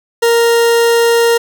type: tone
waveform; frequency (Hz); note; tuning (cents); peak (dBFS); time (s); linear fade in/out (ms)
40% pulse; 466.2; A#4; 0; -7; 0.22-1.38; 10
effects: none